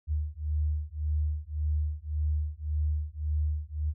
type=beating tone pair; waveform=sine; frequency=74.9 / 76.7 Hz; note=D2 / D#2; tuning=+35 / -24 cents; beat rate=1.8 Hz; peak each=-30 dBFS; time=0.07-3.94 s; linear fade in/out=50 ms; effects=none